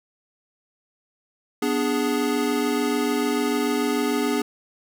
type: chord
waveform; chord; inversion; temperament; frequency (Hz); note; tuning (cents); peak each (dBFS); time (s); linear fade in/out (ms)
square; G# diminished; first; equal; 246.9 / 293.7 / 415.3; B3 / D4 / G#4; 0 / 0 / 0; -26; 1.62-4.42; 5
effects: none